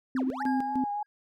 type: tone with tremolo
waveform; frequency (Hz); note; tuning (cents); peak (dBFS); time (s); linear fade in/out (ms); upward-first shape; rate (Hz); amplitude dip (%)
sine; 260; C4; -11; -25; 0.15-0.84; 2; square; 3.3; 75
type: exponential two-way sweep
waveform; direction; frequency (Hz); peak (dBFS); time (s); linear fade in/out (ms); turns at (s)
triangle; down then up; 1975.5 to 235.9 to 1975.5; -33; 0.16-0.43; 5; 0.25
type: tone with vibrato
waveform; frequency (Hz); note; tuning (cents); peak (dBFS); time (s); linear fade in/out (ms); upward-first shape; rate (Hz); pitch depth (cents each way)
sine; 833; G#5; +5; -29; 0.4-1.03; 5; triangle; 3.4; 40
type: tone with exponential decay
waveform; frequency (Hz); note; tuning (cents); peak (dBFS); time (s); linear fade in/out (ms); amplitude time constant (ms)
triangle; 1627; G#6; -36; -33; 0.46-1.06; 0; 130
effects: none